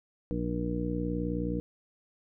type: harmonic tone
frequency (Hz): 59.5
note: A#1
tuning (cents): +36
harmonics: 1 / 2 / 3 / 4 / 5 / 6 / 8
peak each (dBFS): -36 / -39 / -34 / -40 / -34 / -46 / -37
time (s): 0.31-1.6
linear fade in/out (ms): 0
effects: none